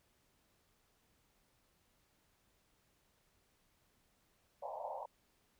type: band-pass noise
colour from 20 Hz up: pink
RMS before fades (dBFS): -44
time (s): 4.62-5.06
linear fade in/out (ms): 10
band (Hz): 520 to 980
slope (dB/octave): 96
effects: pink hiss -75 dBFS RMS until 5.59 s